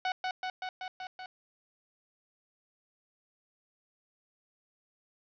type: tone with echo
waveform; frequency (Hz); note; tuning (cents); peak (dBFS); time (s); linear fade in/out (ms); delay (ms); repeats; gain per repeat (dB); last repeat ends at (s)
sawtooth; 743; F#5; +7; -25; 0.05-0.12; 2; 190; 6; -2; 1.26
effects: resampled to 11025 Hz + 9-bit